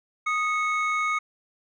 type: tone pair together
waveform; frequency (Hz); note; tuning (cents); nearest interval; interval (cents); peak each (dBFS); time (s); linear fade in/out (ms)
triangle; 1244.5 / 2200; D#6 / C#7; 0 / -14; minor seventh; 986; -23 / -25; 0.26-1.19; 10
effects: resampled to 22050 Hz